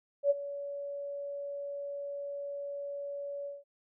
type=tone with ADSR envelope; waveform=sine; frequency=567 Hz; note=C#5; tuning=39 cents sharp; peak=-20 dBFS; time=0.23-3.64 s; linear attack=73 ms; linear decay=26 ms; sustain=-16 dB; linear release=180 ms; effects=none